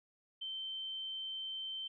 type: tone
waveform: sine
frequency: 3105 Hz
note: G7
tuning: 17 cents flat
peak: -39 dBFS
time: 0.41-1.88 s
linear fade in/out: 10 ms
effects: none